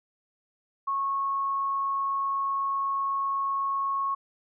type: tone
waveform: sine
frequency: 1098 Hz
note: C#6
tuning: 17 cents flat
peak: -25 dBFS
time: 0.87-4.15 s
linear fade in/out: 10 ms
effects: none